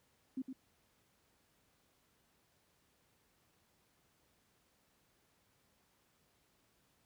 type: tone with echo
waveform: sine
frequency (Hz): 261.6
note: C4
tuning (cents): 0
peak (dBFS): -36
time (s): 0.37-0.42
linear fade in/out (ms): 5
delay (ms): 110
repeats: 1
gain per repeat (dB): -6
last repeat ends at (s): 0.53
effects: pink hiss -74 dBFS RMS until 7.05 s + high-pass 60 Hz 12 dB/octave